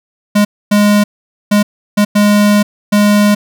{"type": "tone bursts at uneven times", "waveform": "square", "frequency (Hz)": 206.8, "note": "G#3", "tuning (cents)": -7, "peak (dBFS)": -7, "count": 6, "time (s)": [[0.35, 0.45], [0.71, 1.04], [1.51, 1.63], [1.97, 2.05], [2.15, 2.63], [2.92, 3.35]], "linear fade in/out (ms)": 10, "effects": []}